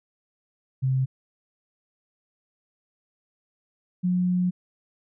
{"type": "tone pair in turn", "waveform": "sine", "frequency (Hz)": [131.4, 180.35], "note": ["C3", "F#3"], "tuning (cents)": [8, -44], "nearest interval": "perfect fourth", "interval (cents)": 548, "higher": "second", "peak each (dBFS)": -20, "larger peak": "neither", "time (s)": [[0.82, 1.06], [4.03, 4.51]], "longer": "second", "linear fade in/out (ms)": 20, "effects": []}